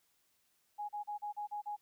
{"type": "tone bursts", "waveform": "sine", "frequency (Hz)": 830.6, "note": "G#5", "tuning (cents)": 0, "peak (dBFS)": -37, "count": 7, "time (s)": [0.78, 1.766], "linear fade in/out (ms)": 20, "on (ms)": 110, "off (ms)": 36, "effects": ["white hiss -75 dBFS RMS until 1.81 s"]}